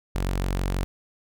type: tone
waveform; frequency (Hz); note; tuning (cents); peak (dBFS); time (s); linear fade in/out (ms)
sawtooth; 46.25; F#1; 0; -20; 0.15-0.84; 0
effects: none